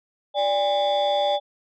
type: tone cluster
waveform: sine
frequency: 584 / 810 / 3457 Hz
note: D5 / G#5 / A7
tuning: -10 / -43 / -31 cents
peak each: -20 / -21 / -27 dBFS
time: 0.34-1.4 s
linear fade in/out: 50 ms
effects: tanh soft clip ceiling -15 dBFS